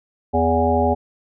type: harmonic tone with a mistuned harmonic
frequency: 82.41 Hz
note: E2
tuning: in tune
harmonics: 1 / 3 / 5 / 7 / 9 / 10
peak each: -22 / -22 / -22 / -22 / -22 / -22 dBFS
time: 0.33-0.95 s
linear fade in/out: 20 ms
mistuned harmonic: 9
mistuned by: -21 cents
effects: none